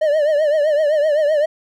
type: tone with vibrato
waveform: triangle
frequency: 603 Hz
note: D5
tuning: 46 cents sharp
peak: -11 dBFS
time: 0.01-1.46 s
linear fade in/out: 10 ms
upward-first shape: triangle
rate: 7.8 Hz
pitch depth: 110 cents each way
effects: none